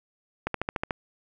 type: click train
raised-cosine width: 0.5 ms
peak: -12 dBFS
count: 7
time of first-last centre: 0.47-0.908 s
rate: 13.7 Hz
effects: none